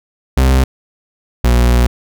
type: tone pair in turn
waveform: 40% pulse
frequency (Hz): 65.4 / 60.17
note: C2 / B1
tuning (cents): 0 / -44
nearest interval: minor second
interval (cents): 144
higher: first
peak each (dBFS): -7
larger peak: neither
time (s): 0.37-0.64 / 1.44-1.87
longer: second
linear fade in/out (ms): 5
effects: none